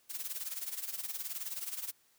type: noise with tremolo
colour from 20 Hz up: blue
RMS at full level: -37 dBFS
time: 0.09-1.92 s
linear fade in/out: 20 ms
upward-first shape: sine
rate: 19 Hz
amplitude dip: 75%
effects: white hiss -69 dBFS RMS until 2.18 s